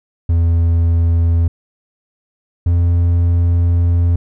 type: tone pair in turn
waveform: triangle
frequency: 84 / 86.11 Hz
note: E2 / F2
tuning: +33 / -24 cents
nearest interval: unison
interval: 43 cents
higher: second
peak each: -8 dBFS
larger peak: neither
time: 0.29-1.48 / 2.66-4.16 s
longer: second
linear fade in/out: 5 ms
effects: none